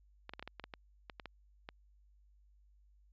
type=clicks; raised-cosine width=0.3 ms; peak=-28 dBFS; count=12; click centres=0.294 / 0.336 / 0.395 / 0.426 / 0.476 / 0.597 / 0.64 / 0.738 / 1.098 / 1.198 / 1.257 / 1.689 s; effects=added 50 Hz sine -63 dBFS peak until 3.12 s + low-pass 5000 Hz 12 dB/octave